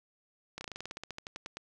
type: slowing click train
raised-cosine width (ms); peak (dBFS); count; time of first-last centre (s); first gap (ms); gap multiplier
0.2; -23; 17; 0.58-1.57; 30; 1.09
effects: none